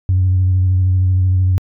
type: tone with vibrato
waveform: sine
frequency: 92.5 Hz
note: F#2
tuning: in tune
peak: -9 dBFS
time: 0.09-1.58 s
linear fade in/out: 0 ms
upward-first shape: sine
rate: 13 Hz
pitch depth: 29 cents each way
effects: tanh soft clip ceiling -7 dBFS